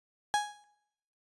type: tone with exponential decay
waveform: 35% pulse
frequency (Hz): 830.6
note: G#5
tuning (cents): 0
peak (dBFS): -21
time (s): 0.34-0.64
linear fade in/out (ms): 0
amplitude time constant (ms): 65
effects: noise-tail reverb RT60 0.8 s tail -20 dB re dry + resampled to 24000 Hz